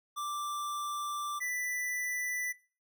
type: tone pair in turn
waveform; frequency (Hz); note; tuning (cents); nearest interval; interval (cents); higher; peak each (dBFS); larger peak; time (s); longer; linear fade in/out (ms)
square; 1176 / 1982.5; D6 / B6; +2 / +6; major sixth; 904; second; -35 / -33; second; 0.16-1.4 / 1.4-2.53; first; 20
effects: noise-tail reverb RT60 0.4 s tail -20 dB re dry